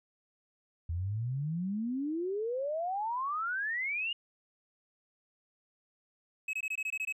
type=exponential sweep; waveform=sine; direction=up; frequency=80.2 to 2894 Hz; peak=-31 dBFS; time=0.89-4.13 s; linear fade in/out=5 ms
type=tone bursts; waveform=triangle; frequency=2565 Hz; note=E7; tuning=48 cents flat; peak=-30 dBFS; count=9; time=6.48-7.125 s; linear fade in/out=5 ms; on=53 ms; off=21 ms
effects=none